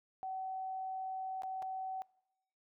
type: tone with dropouts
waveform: sine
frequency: 758 Hz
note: F#5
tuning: 42 cents sharp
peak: -38 dBFS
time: 0.23-2.02 s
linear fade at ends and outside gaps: 0 ms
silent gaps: 1.421-1.434 / 1.622-1.626 s
effects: noise-tail reverb RT60 0.8 s tail -23 dB re dry